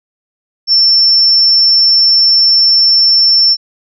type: tone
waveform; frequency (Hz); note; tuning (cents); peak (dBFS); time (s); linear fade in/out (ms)
sine; 5390; E8; +38; -5; 0.67-3.57; 50
effects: none